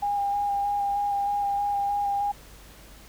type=tone with vibrato; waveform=sine; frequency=809 Hz; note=G#5; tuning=46 cents flat; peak=-23 dBFS; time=0.02-2.32 s; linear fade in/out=10 ms; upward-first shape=square; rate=3.2 Hz; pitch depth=12 cents each way; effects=added 50 Hz sine -50 dBFS peak until 3.08 s + pink hiss -50 dBFS RMS until 3.08 s